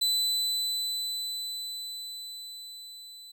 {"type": "tone with level ramp", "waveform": "40% pulse", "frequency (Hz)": 4000, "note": "B7", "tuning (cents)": 21, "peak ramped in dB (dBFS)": [-22, -44], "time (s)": [0.01, 3.32], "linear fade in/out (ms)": 10, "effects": []}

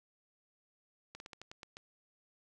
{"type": "slowing click train", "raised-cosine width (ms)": 0.2, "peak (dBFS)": -30, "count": 8, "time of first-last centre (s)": [1.15, 1.769], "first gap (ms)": 51, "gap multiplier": 1.18, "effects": []}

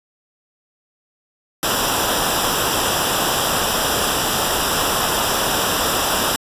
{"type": "noise with comb filter", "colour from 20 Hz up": "pink", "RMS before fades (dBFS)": -19, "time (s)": [1.63, 6.36], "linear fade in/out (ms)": 0, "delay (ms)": 0.46, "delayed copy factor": -0.75, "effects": ["resampled to 32000 Hz"]}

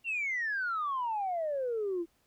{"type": "exponential sweep", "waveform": "sine", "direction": "down", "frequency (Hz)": [2794, 327.6], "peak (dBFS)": -29, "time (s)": [0.04, 2.06], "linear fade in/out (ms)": 50, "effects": ["tanh soft clip ceiling -26 dBFS", "pink hiss -71 dBFS RMS until 2.26 s"]}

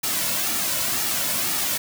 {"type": "noise with flanger", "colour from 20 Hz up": "white", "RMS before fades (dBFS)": -24, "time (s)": [0.03, 1.78], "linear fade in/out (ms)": 10, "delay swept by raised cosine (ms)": [1.9, 2.51], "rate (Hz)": 2, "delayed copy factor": -0.55, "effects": []}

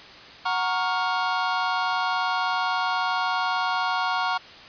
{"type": "chord", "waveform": "square", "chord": "Gb major seventh", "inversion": "none", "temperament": "equal with one note detuned", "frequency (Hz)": [740, 932.3, 1108.7, 1409.9], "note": ["Gb5", "Bb5", "Db6", "F6"], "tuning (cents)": [0, 0, 0, 16], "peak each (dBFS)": -29, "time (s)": [0.45, 4.38], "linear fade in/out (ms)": 10, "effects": ["white hiss -44 dBFS RMS until 4.68 s", "resampled to 11025 Hz"]}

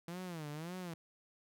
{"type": "tone with vibrato", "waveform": "sawtooth", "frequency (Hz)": 164.81, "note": "E3", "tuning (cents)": 0, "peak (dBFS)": -38, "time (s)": [0.08, 0.94], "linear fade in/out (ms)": 2, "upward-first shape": "sine", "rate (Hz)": 1.8, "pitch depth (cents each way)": 200, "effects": []}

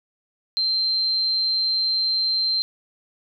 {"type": "tone", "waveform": "sine", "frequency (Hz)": 4135, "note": "C8", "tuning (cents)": -21, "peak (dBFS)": -19, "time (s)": [0.57, 2.62], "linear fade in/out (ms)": 0, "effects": []}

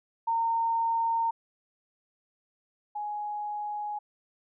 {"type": "tone pair in turn", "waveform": "sine", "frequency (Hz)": [916, 834.7], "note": ["A#5", "G#5"], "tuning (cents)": [-31, 9], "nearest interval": "major second", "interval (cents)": 160, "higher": "first", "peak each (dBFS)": [-24, -31], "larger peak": "first", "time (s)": [[0.27, 1.31], [2.95, 3.99]], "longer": "neither", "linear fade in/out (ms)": 10, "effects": []}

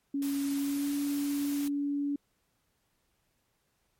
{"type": "tone with pitch glide", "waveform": "sine", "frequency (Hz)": [280, 285.4], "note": ["C#4", "D4"], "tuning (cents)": [18, -49], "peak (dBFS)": -28, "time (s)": [0.14, 2.16], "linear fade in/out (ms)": 5, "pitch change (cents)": 33, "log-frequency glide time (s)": [0.55, 0.92]}
{"type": "noise", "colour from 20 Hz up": "white", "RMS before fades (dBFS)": -43, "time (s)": [0.22, 1.68], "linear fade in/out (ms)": 2}
{"effects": ["pink hiss -75 dBFS RMS until 3.99 s", "MP3 64 kbps"]}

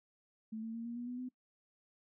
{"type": "tone with pitch steps", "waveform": "sine", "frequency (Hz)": [220, 225.1, 230.4, 235.8, 241.3, 246.9, 252.7], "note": ["A3", "A3", "A#3", "A#3", "B3", "B3", "B3"], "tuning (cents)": [0, 40, -20, 20, -40, 0, 40], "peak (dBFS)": -39, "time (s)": [0.52, 1.29], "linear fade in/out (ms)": 10, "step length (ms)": 110, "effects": ["noise-tail reverb RT60 0.1 s tail -21 dB re dry"]}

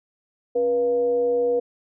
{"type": "tone with frequency modulation", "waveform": "sine", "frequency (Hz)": 484.5, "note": "B4", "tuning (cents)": -33, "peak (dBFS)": -18, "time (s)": [0.55, 1.6], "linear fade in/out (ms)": 10, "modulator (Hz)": 210, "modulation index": 0.33, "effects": []}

